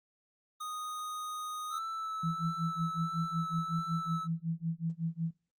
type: tone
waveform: square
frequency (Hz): 1242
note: D#6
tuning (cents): -3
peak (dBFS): -38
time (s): 0.6-1.79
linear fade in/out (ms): 10
type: tone with vibrato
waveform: triangle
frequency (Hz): 1315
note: E6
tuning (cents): -5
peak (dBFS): -33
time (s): 1.7-4.28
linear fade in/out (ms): 50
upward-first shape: sine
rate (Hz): 1.5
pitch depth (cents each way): 14
type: tone with tremolo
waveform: sine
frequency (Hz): 164.81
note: E3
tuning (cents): 0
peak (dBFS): -29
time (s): 2.23-5.31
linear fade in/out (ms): 5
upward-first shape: sine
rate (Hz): 5.4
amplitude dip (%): 100
effects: noise-tail reverb RT60 0.3 s tail -20 dB re dry + Opus 32 kbps